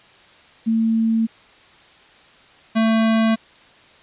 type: tone pair in turn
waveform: sine / square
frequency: 224.9 / 223.2 Hz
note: A3 / A3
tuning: +38 / +25 cents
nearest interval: unison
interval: 13 cents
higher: first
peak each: -15 dBFS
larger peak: neither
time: 0.66-1.27 / 2.75-3.36 s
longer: neither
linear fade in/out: 20 ms
effects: white hiss -49 dBFS RMS until 4.02 s + resampled to 8000 Hz